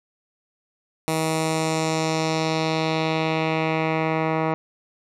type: tone with low-pass filter sweep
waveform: 10% pulse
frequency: 159.4 Hz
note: D#3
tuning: 42 cents sharp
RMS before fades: -23 dBFS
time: 1.08-4.54 s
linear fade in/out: 0 ms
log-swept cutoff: 11000 to 1600 Hz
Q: 1.7
effects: none